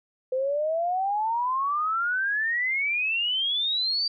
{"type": "exponential sweep", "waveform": "sine", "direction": "up", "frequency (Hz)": [507, 4698], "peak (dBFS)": -23, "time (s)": [0.32, 4.08], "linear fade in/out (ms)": 5, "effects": []}